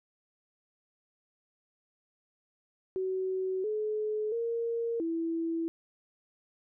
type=tone with pitch steps; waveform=sine; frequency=376 / 427.6 / 464 / 330 Hz; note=F#4 / A4 / A#4 / E4; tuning=+28 / -49 / -8 / +2 cents; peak=-29 dBFS; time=2.96-5.68 s; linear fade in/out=0 ms; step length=680 ms; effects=none